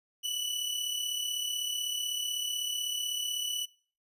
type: tone pair together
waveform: sawtooth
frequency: 2960 / 2996 Hz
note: F#7 / F#7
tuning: 0 / +21 cents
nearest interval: unison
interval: 21 cents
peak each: -29 / -34 dBFS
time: 0.23-3.66 s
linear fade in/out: 20 ms
effects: noise-tail reverb RT60 0.4 s tail -21 dB re dry + resampled to 32000 Hz